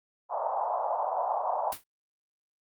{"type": "band-pass noise", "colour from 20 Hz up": "pink", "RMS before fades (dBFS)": -30, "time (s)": [0.29, 1.74], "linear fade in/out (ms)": 50, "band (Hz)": [610, 1000], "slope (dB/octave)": 48}
{"type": "noise with exponential decay", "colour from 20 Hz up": "white", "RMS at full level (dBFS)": -31, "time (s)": [1.72, 1.84], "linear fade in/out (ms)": 5, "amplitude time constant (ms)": 26}
{"effects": ["noise-tail reverb RT60 0.1 s tail -24 dB re dry", "Opus 48 kbps"]}